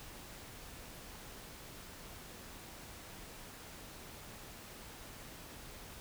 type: silence
effects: pink hiss -51 dBFS RMS until 6 s